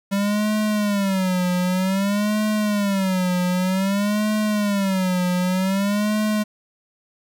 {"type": "tone with vibrato", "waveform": "square", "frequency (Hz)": 196, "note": "G3", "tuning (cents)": 0, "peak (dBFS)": -19, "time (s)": [0.11, 6.44], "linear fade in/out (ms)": 20, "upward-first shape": "sine", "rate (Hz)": 0.53, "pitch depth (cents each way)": 150, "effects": ["8-bit"]}